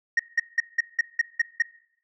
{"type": "tone bursts", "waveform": "sine", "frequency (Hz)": 1864.7, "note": "A#6", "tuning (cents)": 0, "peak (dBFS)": -15, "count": 8, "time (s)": [0.17, 1.622], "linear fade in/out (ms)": 5, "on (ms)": 24, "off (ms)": 180, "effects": ["noise-tail reverb RT60 0.6 s tail -19 dB re dry", "tanh soft clip ceiling -16 dBFS"]}